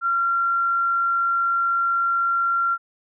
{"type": "tone", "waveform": "sine", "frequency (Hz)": 1374, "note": "F6", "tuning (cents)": -29, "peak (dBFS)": -18, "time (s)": [0.01, 2.78], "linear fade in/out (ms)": 50, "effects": []}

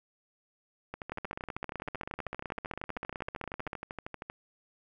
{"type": "two click trains", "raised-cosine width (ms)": 0.5, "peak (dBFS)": [-23, -21], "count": [44, 42], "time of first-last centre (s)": [[0.94, 4.299], [1.12, 3.731]], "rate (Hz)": [12.8, 15.7], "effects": []}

